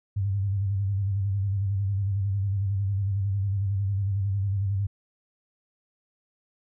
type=tone with vibrato; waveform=sine; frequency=98.7 Hz; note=G2; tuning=12 cents sharp; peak=-23 dBFS; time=0.16-4.87 s; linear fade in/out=10 ms; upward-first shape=square; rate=11 Hz; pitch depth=51 cents each way; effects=none